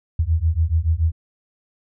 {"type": "beating tone pair", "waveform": "sine", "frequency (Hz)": [78, 85], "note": ["D#2", "F2"], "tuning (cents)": [5, -46], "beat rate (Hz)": 7, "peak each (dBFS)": -19, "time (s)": [0.19, 1.12], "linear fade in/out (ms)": 5, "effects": []}